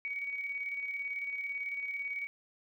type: tone with tremolo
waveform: sine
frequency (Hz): 2252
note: C#7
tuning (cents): +27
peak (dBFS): -33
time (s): 0.05-2.27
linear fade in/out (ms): 0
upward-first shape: square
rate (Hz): 18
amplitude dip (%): 40
effects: none